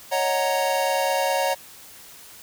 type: chord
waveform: square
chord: D# minor seventh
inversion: third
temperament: equal with one note detuned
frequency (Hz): 554.4 / 624.1 / 740 / 932.3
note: C#5 / D#5 / F#5 / A#5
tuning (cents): 0 / +5 / 0 / 0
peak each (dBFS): -25 / -30 / -27 / -27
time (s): 0.11-1.55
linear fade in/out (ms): 20
effects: white hiss -45 dBFS RMS until 2.42 s